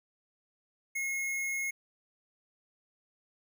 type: tone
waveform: square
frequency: 2164 Hz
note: C#7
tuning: 42 cents flat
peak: -32 dBFS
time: 0.95-1.71 s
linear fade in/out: 10 ms
effects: none